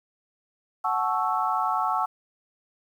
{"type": "chord", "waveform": "sine", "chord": "F# minor seventh", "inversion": "none", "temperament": "equal with one note detuned", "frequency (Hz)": [740, 871.4, 1108.7, 1318.5], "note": ["F#5", "A5", "C#6", "E6"], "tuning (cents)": [0, -17, 0, 0], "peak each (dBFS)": -28, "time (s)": [0.84, 2.06], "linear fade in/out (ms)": 10, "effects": ["9-bit"]}